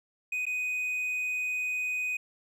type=tone with dropouts; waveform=triangle; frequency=2496 Hz; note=D#7; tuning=5 cents sharp; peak=-27 dBFS; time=0.32-2.17 s; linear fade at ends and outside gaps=5 ms; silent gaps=0.455-0.465 s; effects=none